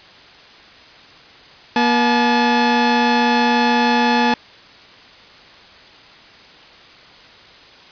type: tone pair together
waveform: sawtooth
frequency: 239 / 859.6 Hz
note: A#3 / A5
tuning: +43 / -41 cents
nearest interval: octave + minor seventh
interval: 2216 cents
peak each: -12 dBFS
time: 1.76-4.34 s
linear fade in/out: 2 ms
effects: white hiss -43 dBFS RMS until 7.91 s + resampled to 11025 Hz